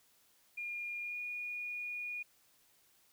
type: tone with pitch glide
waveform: sine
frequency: 2417 to 2445 Hz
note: D7 to D#7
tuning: +49 to -31 cents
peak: -38 dBFS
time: 0.57-2.23 s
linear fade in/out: 10 ms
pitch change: +20 cents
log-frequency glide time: 1.02-1.18 s
effects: white hiss -69 dBFS RMS until 3.12 s